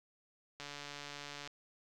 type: click train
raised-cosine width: 0.2 ms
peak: -28 dBFS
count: 127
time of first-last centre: 0.6-1.475 s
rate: 144 Hz
effects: none